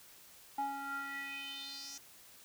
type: tone with band-pass filter sweep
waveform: square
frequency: 277.2 Hz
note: C#4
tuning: in tune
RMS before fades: -42 dBFS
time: 0.58-1.98 s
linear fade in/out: 5 ms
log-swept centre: 810 to 6200 Hz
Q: 5.2
effects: white hiss -58 dBFS RMS until 2.44 s